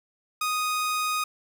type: tone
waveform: sawtooth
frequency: 1244.5 Hz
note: D#6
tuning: in tune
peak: -21 dBFS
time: 0.41-1.24 s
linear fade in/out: 5 ms
effects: none